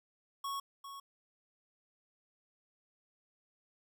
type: tone with echo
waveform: square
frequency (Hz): 1106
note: C#6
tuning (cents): -4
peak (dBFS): -37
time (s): 0.44-0.6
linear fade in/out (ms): 5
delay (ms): 400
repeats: 1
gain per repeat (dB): -9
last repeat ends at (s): 1
effects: none